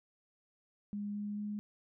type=tone with pitch steps; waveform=sine; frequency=205.2 / 206.6 / 208.1 Hz; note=G#3 / G#3 / G#3; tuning=-21 / -9 / +4 cents; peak=-36 dBFS; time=0.93-1.59 s; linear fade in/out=0 ms; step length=220 ms; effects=none